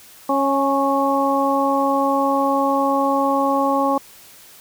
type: harmonic tone with a mistuned harmonic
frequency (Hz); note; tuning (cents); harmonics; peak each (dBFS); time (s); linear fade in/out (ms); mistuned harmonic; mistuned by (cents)
274.9; C#4; -14; 1 / 2 / 3 / 4; -21 / -21 / -21 / -21; 0.29-3.98; 5; 3; +17
effects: white hiss -45 dBFS RMS until 4.6 s